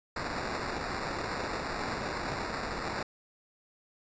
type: noise with sample-and-hold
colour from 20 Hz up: white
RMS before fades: -35 dBFS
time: 0.16-3.03 s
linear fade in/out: 5 ms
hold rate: 3150 Hz
effects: resampled to 16000 Hz